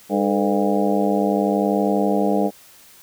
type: harmonic tone with a mistuned harmonic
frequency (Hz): 100.7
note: G2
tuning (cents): +47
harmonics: 2 / 3 / 4 / 5 / 6 / 7 / 8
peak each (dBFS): -21 / -23 / -24 / -25 / -26 / -26 / -27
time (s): 0.09-2.51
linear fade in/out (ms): 50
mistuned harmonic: 4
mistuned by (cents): +120
effects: white hiss -48 dBFS RMS until 3.02 s